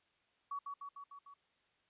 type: tone with echo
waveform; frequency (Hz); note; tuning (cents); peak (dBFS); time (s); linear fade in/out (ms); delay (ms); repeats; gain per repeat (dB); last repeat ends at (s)
sine; 1128; C#6; +30; -38; 0.51-0.59; 5; 150; 5; -3; 1.34
effects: white hiss -75 dBFS RMS until 1.89 s + resampled to 8000 Hz